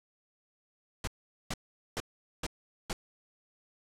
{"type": "noise bursts", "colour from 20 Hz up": "pink", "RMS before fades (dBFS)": -34, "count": 5, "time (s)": [1.04, 2.93], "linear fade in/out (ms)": 2, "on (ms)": 34, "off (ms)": 430, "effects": ["low-pass 9000 Hz 12 dB/octave"]}